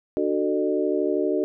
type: tone cluster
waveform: sine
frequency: 298.2 / 371.3 / 443.3 / 603 Hz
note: D4 / F#4 / A4 / D5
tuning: +27 / +6 / +13 / +46 cents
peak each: -26 / -24 / -27 / -28 dBFS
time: 0.17-1.44 s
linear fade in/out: 0 ms
effects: none